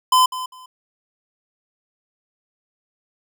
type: tone with echo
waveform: square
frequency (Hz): 1020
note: C6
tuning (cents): -44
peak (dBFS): -12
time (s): 0.12-0.26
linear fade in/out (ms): 5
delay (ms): 200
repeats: 2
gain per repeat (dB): -14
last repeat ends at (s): 0.66
effects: none